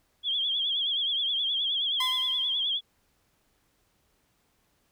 sine tone with vibrato, 3300 Hz, G#7, 12 cents flat, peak -25 dBFS, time 0.23-2.81 s, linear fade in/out 50 ms, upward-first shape triangle, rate 9.5 Hz, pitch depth 100 cents each way
30% pulse tone with exponential decay, 1023 Hz, C6, 39 cents flat, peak -25 dBFS, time 2-2.69 s, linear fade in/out 5 ms, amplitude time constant 150 ms
effects pink hiss -70 dBFS RMS until 4.91 s

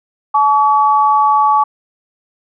sine tone pair together, 858 / 1137.8 Hz, A5 / C#6, -44 / +45 cents, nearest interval perfect fourth, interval 489 cents, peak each -11 dBFS, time 0.34-1.64 s, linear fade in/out 10 ms, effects none

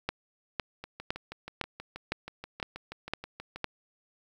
two click trains, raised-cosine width 0.3 ms, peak -24 / -13 dBFS, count 18 / 8, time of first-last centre 0.84-3.56 / 0.09-3.643 s, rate 6.25 / 1.97 Hz, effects 9-bit

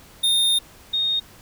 square / sine tone pair in turn, 3657 / 3704 Hz, A#7 / A#7, -34 / -12 cents, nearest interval unison, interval 22 cents, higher second, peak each -17 / -19 dBFS, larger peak first, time 0.23-0.59 / 0.93-1.2 s, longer first, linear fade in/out 10 ms, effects pink hiss -48 dBFS RMS until 1.41 s

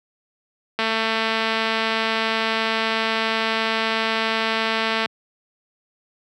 click train, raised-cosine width 0.3 ms, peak -6 dBFS, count 953, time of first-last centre 0.79-5.059 s, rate 223 Hz, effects high-pass 150 Hz 12 dB/octave

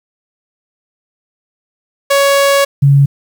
sawtooth / sine tone pair in turn, 558 / 139.98 Hz, C#5 / C#3, +11 / +17 cents, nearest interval 2 octaves, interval 2394 cents, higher first, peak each -4 dBFS, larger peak neither, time 2.1-2.65 / 2.82-3.06 s, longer first, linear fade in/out 10 ms, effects 7-bit

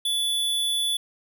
square tone, 3450 Hz, A7, 35 cents flat, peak -23 dBFS, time 0.05-0.97 s, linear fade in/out 5 ms, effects none

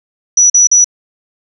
sine tone bursts, 5890 Hz, F#8, 9 cents flat, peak -4 dBFS, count 3, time 0.37-0.844 s, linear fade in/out 5 ms, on 130 ms, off 42 ms, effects none

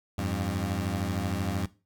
20% pulse beating tone pair, 87.31 / 100.31 Hz, F2 / G2, 0 / +40 cents, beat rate 13 Hz, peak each -26 / -26 dBFS, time 0.18-1.66 s, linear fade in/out 5 ms, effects noise-tail reverb RT60 0.3 s tail -18 dB re dry

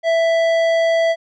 sine tone with tanh clipping, 661 Hz, E5, 5 cents sharp, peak -15 dBFS, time 0.03-1.16 s, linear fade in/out 50 ms, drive 13 dB, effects none

